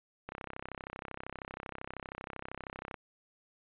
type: click train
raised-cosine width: 0.5 ms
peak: -25 dBFS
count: 88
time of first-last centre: 0.29-2.942 s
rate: 32.8 Hz
effects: resampled to 8000 Hz